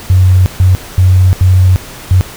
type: tone bursts at uneven times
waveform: sine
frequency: 92.5 Hz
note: F#2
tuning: in tune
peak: -3 dBFS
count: 5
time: 0.1-0.46 / 0.6-0.75 / 0.98-1.33 / 1.41-1.76 / 2.11-2.21 s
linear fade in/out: 0 ms
effects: pink hiss -29 dBFS RMS until 2.36 s